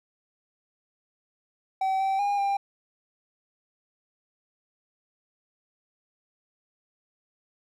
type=tone with pitch steps; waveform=triangle; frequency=766 / 774 / 811 / 796 Hz; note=G5 / G5 / G#5 / G5; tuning=-40 / -22 / -41 / +26 cents; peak=-21 dBFS; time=1.81-2.57 s; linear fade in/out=5 ms; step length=190 ms; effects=none